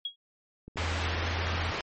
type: tone with exponential decay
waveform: sine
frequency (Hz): 3304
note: G#7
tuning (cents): -10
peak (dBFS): -27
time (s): 0.05-0.16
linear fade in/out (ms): 5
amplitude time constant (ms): 23
type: click train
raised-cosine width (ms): 3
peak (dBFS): -31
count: 10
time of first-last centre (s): 0.68-1.389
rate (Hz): 12.7
type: low-pass noise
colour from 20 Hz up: white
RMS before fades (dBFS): -34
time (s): 0.77-1.81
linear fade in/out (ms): 0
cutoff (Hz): 2400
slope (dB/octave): 12
type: tone with pitch glide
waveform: sine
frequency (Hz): 82.7 to 84.44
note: E2 to E2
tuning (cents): +6 to +42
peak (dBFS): -30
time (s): 0.78-1.72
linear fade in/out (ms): 10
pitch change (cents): +36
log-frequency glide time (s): 1.12-1.38
effects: MP3 32 kbps